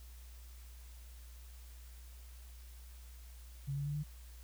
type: tone with pitch steps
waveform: sine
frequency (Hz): 138.59 / 141.91 / 145.31 / 148.79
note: C#3 / C#3 / D3 / D3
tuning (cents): 0 / +41 / -18 / +23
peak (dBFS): -35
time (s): 3.67-4.038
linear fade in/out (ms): 20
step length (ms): 92
effects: added 60 Hz sine -50 dBFS peak until 4.43 s + white hiss -62 dBFS RMS until 4.43 s